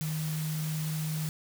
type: tone in noise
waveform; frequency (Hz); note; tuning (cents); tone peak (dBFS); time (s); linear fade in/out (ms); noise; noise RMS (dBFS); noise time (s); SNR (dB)
sine; 155.5; D#3; -1; -30; 0.01-1.29; 0; white; -41; 0.01-1.29; +8
effects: none